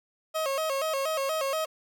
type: tone with vibrato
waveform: 30% pulse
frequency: 587.3 Hz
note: D5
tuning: in tune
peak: -24 dBFS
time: 0.34-1.66 s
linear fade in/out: 20 ms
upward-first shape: square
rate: 4.2 Hz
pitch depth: 130 cents each way
effects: none